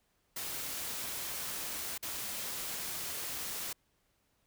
white noise with dropouts, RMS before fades -39 dBFS, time 0.36-3.73 s, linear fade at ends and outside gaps 5 ms, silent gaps 1.979-2.026 s, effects pink hiss -75 dBFS RMS until 4.46 s

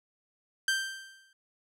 sawtooth tone with exponential decay, 1569 Hz, G6, 1 cent sharp, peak -20 dBFS, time 0.68-1.33 s, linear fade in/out 2 ms, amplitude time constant 140 ms, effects low-pass 11000 Hz 12 dB/octave

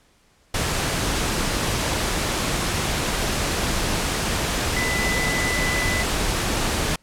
sine tone in noise, 2000 Hz, B6, 21 cents sharp, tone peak -24 dBFS, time 4.76-6.03 s, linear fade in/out 5 ms, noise pink, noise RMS -23 dBFS, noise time 0.54-6.96 s, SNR -4 dB, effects pink hiss -59 dBFS RMS until 7.02 s + low-pass 10000 Hz 12 dB/octave

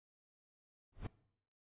brown noise with exponential growth, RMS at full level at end -34 dBFS, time 0.92-1.07 s, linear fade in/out 5 ms, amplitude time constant 31 ms, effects noise-tail reverb RT60 0.7 s tail -20 dB re dry + resampled to 8000 Hz

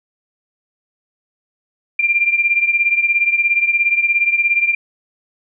sine beating tone pair, 2379 / 2396 Hz, D7 / D7, +22 / +34 cents, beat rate 17 Hz, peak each -14 / -18 dBFS, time 1.99-4.75 s, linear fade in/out 5 ms, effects none

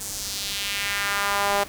sawtooth tone with high-pass filter sweep, 201.4 Hz, G3, 47 cents sharp, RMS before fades -26 dBFS, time 0-1.64 s, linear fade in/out 10 ms, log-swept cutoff 7700 to 640 Hz, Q 1.6, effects pink hiss -41 dBFS RMS until 1.68 s

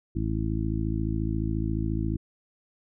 harmonic tone, 54.3 Hz, A1, 22 cents flat, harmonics 1 / 2 / 3 / 4 / 5 / 6, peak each -30 / -30 / -34 / -34 / -36 / -33 dBFS, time 0.15-2.17 s, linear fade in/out 10 ms, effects none

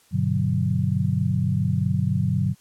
sine chord, G major seventh, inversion none, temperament equal with one note detuned, 99.02 / 123.47 / 146.83 / 185 Hz, G2 / B2 / D3 / F#3, +18 / 0 / 0 / 0 cents, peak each -25 dBFS, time 0.11-2.55 s, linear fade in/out 50 ms, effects white hiss -58 dBFS RMS until 2.6 s + low-pass 12000 Hz 12 dB/octave

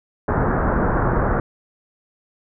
pink low-pass noise, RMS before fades -19 dBFS, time 0.28-1.4 s, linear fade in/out 2 ms, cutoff 1600 Hz, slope 48 dB/octave, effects none

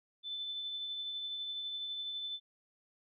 sine tone with tremolo, 3520 Hz, A7, in tune, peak -36 dBFS, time 0.23-2.4 s, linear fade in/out 50 ms, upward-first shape triangle, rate 12 Hz, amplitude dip 30%, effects none

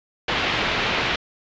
white low-pass noise, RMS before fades -23 dBFS, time 0.28-1.16 s, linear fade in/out 5 ms, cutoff 3400 Hz, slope 24 dB/octave, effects resampled to 16000 Hz

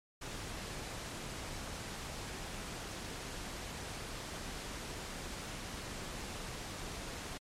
pink noise, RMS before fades -43 dBFS, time 0.21-7.38 s, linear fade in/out 10 ms, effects low-pass 9000 Hz 12 dB/octave + MP3 64 kbps

